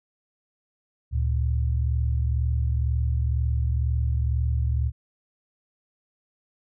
sine tone pair together, 71.75 / 113.8 Hz, D2 / A#2, -40 / -41 cents, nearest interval minor sixth, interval 799 cents, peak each -22 / -26 dBFS, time 1.11-4.92 s, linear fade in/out 50 ms, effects none

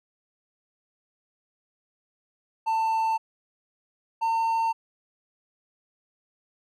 triangle tone pair in turn, 892 / 906.5 Hz, A5 / A#5, +23 / -49 cents, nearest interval unison, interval 28 cents, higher second, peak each -20 dBFS, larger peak neither, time 2.66-3.18 / 4.21-4.73 s, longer neither, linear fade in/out 20 ms, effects none

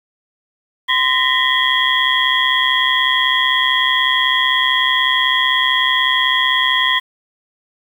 sine tone cluster, 1029 / 1850 / 1981 / 3217 / 3353 Hz, C6 / A#6 / B6 / G7 / G#7, -29 / -14 / +5 / +44 / +16 cents, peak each -19 dBFS, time 0.88-7 s, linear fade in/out 20 ms, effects 7-bit

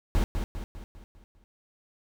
brown noise with echo, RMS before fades -23 dBFS, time 0.15-0.24 s, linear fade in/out 0 ms, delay 200 ms, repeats 6, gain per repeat -6 dB, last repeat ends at 1.44 s, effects none

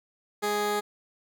15% pulse tone pair together, 207.7 / 415.3 Hz, G#3 / G#4, 0 / 0 cents, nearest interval octave, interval 1200 cents, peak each -28 / -21 dBFS, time 0.42-0.81 s, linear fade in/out 20 ms, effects none

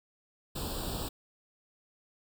pink noise with comb filter, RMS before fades -36 dBFS, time 0.55-1.09 s, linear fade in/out 10 ms, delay 0.24 ms, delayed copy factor +0.95, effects none

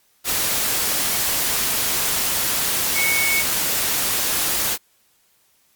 sine tone in noise, 2217 Hz, C#7, in tune, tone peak -19 dBFS, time 2.94-3.44 s, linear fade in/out 50 ms, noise white, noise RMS -21 dBFS, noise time 0.24-4.78 s, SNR -1 dB, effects white hiss -61 dBFS RMS until 5.75 s + Opus 48 kbps

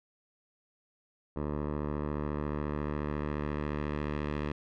10% pulse tone with low-pass filter sweep, 74.2 Hz, D2, 18 cents sharp, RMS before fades -34 dBFS, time 1.36-4.52 s, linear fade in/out 5 ms, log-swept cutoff 970 to 2600 Hz, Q 1, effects none

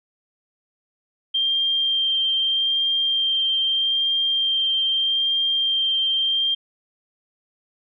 sine tone with vibrato, 3174 Hz, G7, 21 cents sharp, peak -18 dBFS, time 1.34-6.55 s, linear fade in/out 10 ms, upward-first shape sine, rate 0.8 Hz, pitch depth 10 cents each way, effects none

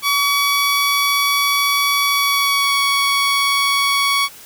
15% pulse tone with pitch glide, 1134 to 1120.3 Hz, C#6 to C#6, +39 to +18 cents, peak -8 dBFS, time 0.02-4.29 s, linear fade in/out 50 ms, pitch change -21 cents, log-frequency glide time 2.05-2.81 s, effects white hiss -40 dBFS RMS until 4.45 s

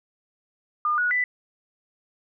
sine tone with pitch steps, 1211 / 1460 / 1988 Hz, D#6 / F#6 / B6, -47 / -24 / +11 cents, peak -20 dBFS, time 0.85-1.24 s, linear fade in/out 2 ms, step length 130 ms, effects none

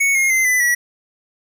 square tone with pitch steps, 2217 / 2143 / 2071 / 2002 / 1934.5 Hz, C#7 / C7 / C7 / B6 / B6, 0 / +41 / -18 / +23 / -36 cents, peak -14 dBFS, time 0-0.75 s, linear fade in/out 10 ms, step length 150 ms, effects none

